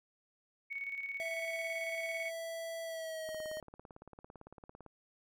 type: tone with tremolo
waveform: sine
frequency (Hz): 2224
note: C#7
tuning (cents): +5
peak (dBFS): -36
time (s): 0.7-2.31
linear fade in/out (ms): 20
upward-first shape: square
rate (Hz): 18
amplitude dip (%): 50
type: tone with pitch glide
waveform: square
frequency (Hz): 660 to 623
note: E5 to D#5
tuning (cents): +2 to +2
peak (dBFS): -40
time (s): 1.2-3.6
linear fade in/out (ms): 0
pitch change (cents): -100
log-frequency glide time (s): 2.83-3.43
type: click train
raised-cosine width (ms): 1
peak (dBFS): -37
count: 29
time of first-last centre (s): 3.29-4.863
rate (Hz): 17.8
effects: none